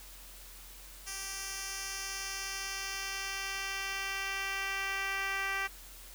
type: tone with band-pass filter sweep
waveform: 10% pulse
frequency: 390.3 Hz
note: G4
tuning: 8 cents flat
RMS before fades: -37 dBFS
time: 1.06-5.68 s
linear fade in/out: 20 ms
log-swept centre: 7600 to 2100 Hz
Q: 1.1
effects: added 43 Hz sine -52 dBFS peak until 6.14 s + white hiss -52 dBFS RMS until 6.14 s